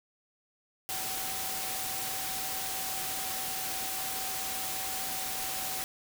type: tone in noise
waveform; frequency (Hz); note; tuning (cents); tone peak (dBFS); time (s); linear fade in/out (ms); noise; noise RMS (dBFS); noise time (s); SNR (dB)
sine; 762; G5; -49; -42; 0.89-5.84; 0; white; -35; 0.89-5.84; -10
effects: none